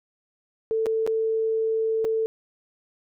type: tone with dropouts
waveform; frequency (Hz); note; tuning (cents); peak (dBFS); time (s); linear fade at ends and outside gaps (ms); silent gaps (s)
sine; 444.6; A4; +18; -21; 0.71-2.26; 0; 0.859-0.866 / 1.065-1.075 / 2.045-2.05
effects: none